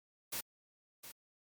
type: noise with echo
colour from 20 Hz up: white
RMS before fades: -39 dBFS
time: 0.32-0.41 s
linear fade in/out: 10 ms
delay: 710 ms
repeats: 1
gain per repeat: -11 dB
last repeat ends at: 1.12 s
effects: MP3 96 kbps